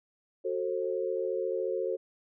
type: chord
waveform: sine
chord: F# diminished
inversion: none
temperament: just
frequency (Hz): 370 / 444 / 532.8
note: F#4 / A4 / C5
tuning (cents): 0 / +16 / +31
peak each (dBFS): -33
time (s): 0.44-1.97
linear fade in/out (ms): 20
effects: none